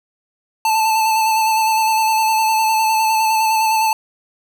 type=tone with vibrato; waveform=square; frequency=880 Hz; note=A5; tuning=in tune; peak=-14 dBFS; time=0.65-3.93 s; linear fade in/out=2 ms; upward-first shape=square; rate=9.8 Hz; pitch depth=18 cents each way; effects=none